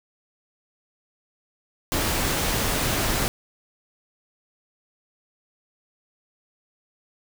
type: noise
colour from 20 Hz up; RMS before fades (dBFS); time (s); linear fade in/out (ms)
pink; -24; 1.92-3.28; 0
effects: none